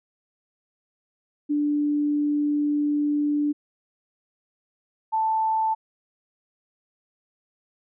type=tone pair in turn; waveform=sine; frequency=293.8 / 882.2 Hz; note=D4 / A5; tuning=+1 / +4 cents; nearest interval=octave + perfect fifth; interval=1903 cents; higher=second; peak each=-20 dBFS; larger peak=neither; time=1.49-3.53 / 5.12-5.75 s; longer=first; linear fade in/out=20 ms; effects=none